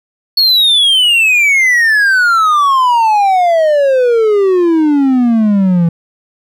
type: exponential sweep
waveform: triangle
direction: down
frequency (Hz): 4400 to 164.81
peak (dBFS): -5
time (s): 0.37-5.89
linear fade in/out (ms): 5
effects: none